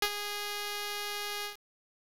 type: tone with ADSR envelope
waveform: 5% pulse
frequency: 412.3 Hz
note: G#4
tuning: 13 cents flat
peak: -13 dBFS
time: 0.02-1.57 s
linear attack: 4 ms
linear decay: 67 ms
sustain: -10 dB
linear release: 120 ms
effects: resampled to 32000 Hz + 7-bit